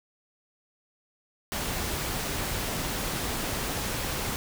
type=noise; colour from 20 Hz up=pink; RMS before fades=-31 dBFS; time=1.52-4.36 s; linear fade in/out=0 ms; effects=none